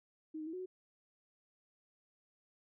sine tone with pitch steps, 313.9 / 308.7 / 323.5 / 366.6 / 370.2 Hz, D#4 / D#4 / E4 / F#4 / F#4, +15 / -14 / -32 / -16 / +1 cents, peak -40 dBFS, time 0.34-0.66 s, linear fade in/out 10 ms, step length 64 ms, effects none

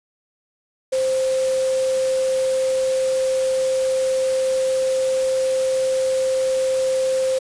sine tone in noise, 523.3 Hz, C5, in tune, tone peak -17 dBFS, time 0.92-7.39 s, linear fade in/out 10 ms, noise white, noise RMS -32 dBFS, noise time 0.92-7.39 s, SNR +12 dB, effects resampled to 22050 Hz

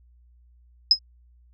sine tone with exponential decay, 5110 Hz, D#8, 45 cents sharp, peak -8 dBFS, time 0.91-0.99 s, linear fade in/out 2 ms, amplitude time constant 17 ms, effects added 60 Hz sine -53 dBFS peak until 1.53 s

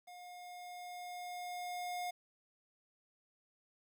square tone with level ramp, 715 Hz, F5, 41 cents sharp, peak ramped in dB -51 to -38 dBFS, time 0.07-2.11 s, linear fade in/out 10 ms, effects 12-bit

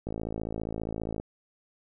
click train, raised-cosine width 2 ms, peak -20 dBFS, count 63, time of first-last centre 0.07-1.199 s, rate 54.9 Hz, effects none

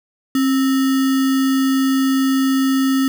sine tone with sample-and-hold, 267.3 Hz, C4, 37 cents sharp, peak -13 dBFS, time 0.35-3.08 s, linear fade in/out 2 ms, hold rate 1575 Hz, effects none

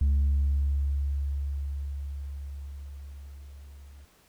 sine tone with level ramp, 70.2 Hz, C#2, 22 cents sharp, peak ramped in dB -17 to -46 dBFS, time 0.01-4.05 s, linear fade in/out 5 ms, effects tanh soft clip ceiling -19 dBFS + pink hiss -61 dBFS RMS until 4.28 s

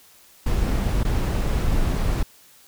brown noise with dropouts, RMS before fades -21 dBFS, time 0.46-2.23 s, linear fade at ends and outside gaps 5 ms, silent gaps 1.034-1.048 s, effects white hiss -52 dBFS RMS until 2.67 s

